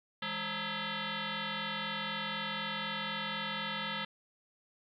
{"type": "tone with frequency modulation", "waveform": "sine", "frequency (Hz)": 898, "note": "A5", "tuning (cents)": 35, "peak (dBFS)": -34, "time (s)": [0.22, 4.05], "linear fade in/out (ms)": 5, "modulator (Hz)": 368, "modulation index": 7.8, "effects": ["12-bit"]}